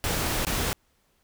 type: noise with dropouts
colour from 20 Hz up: pink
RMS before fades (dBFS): -27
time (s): 0.04-0.73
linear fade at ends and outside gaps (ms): 0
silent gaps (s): 0.45-0.468
effects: pink hiss -68 dBFS RMS until 1.23 s